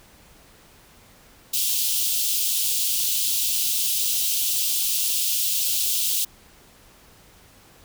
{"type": "high-pass noise", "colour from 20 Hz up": "white", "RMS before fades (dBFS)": -23, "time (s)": [1.53, 6.25], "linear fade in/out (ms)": 10, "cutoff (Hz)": 2800, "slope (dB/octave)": 48, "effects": ["pink hiss -52 dBFS RMS until 7.84 s"]}